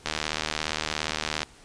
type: click train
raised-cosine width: 0.2 ms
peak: -9 dBFS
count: 107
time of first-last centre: 0.06-1.431 s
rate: 77.3 Hz
effects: pink hiss -52 dBFS RMS until 1.64 s + resampled to 22050 Hz